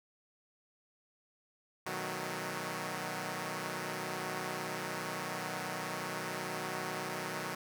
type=chord; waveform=5% pulse; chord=B dominant seventh; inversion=none; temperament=equal; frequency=123.47 / 155.56 / 185 / 220 Hz; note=B2 / D#3 / F#3 / A3; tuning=0 / 0 / 0 / 0 cents; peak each=-33 / -30 / -29 / -35 dBFS; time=1.86-7.55 s; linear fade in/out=5 ms; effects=none